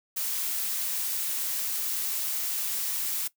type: noise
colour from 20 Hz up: blue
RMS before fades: -30 dBFS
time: 0.16-3.28 s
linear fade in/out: 10 ms
effects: noise-tail reverb RT60 0.1 s tail -18 dB re dry